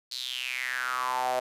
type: tone with high-pass filter sweep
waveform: sawtooth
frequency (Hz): 127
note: B2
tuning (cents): +49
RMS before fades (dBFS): -31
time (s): 0.11-1.4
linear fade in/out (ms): 10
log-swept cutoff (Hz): 4400 to 630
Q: 6.6
effects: resampled to 32000 Hz